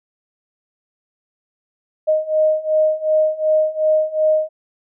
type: beating tone pair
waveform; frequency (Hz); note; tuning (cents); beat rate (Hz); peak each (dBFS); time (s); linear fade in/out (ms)
sine; 620 / 622.7; D#5 / D#5; -6 / +1; 2.7; -18 / -16; 2.07-4.49; 20
effects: none